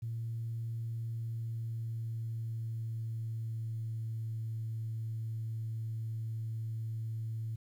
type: tone with pitch glide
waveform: sine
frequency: 114.7 to 112.02 Hz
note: A#2 to A2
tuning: -28 to +32 cents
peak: -34 dBFS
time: 0.02-7.56 s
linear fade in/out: 10 ms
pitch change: -40 cents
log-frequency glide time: 0.9-4.42 s
effects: tanh soft clip ceiling -30 dBFS + 11-bit